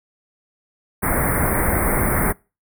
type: band-stop noise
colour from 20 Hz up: pink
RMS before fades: -19 dBFS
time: 1.02-2.33 s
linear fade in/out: 20 ms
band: 2200 to 8800 Hz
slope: 96 dB/octave
effects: noise-tail reverb RT60 0.3 s tail -25 dB re dry